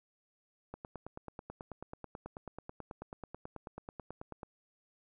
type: click train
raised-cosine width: 1 ms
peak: -29 dBFS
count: 35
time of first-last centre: 0.74-4.432 s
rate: 9.21 Hz
effects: none